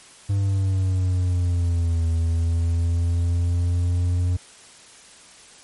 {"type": "exponential two-way sweep", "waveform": "triangle", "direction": "down then up", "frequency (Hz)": [100, 82.41, 89.4], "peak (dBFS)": -16, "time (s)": [0.29, 4.37], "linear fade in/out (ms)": 10, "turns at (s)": 2.07, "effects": ["white hiss -47 dBFS RMS until 5.63 s", "MP3 48 kbps"]}